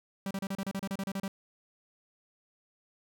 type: tone bursts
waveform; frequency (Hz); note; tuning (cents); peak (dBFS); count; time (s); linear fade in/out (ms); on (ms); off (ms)
45% pulse; 194.8; G3; -11; -32; 13; 0.26-1.28; 2; 48; 33
effects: none